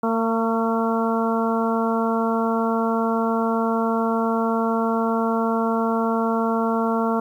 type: harmonic tone with a mistuned harmonic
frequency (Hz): 227.1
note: A#3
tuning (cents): -45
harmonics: 1 / 2 / 3 / 4 / 5 / 6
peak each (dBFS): -22 / -25 / -27 / -28 / -29 / -30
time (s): 0.03-7.2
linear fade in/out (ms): 5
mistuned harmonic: 5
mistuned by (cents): -24
effects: 9-bit